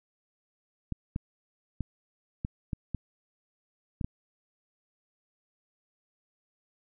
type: clicks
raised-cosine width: 5 ms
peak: -19 dBFS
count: 8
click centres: 0.923 / 1.161 / 1.807 / 2.449 / 2.732 / 2.947 / 4.012 / 4.045 s
effects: none